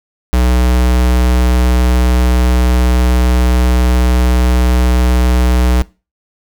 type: tone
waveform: square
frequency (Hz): 61.74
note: B1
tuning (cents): 0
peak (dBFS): -9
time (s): 0.33-5.82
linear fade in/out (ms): 0
effects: noise-tail reverb RT60 0.3 s tail -21 dB re dry